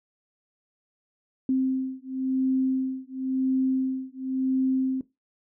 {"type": "beating tone pair", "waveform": "sine", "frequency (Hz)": [261.5, 262.45], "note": ["C4", "C4"], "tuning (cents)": [-1, 5], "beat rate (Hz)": 0.95, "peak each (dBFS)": -26, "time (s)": [1.49, 5.01], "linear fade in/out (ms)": 2, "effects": ["noise-tail reverb RT60 0.2 s tail -17 dB re dry"]}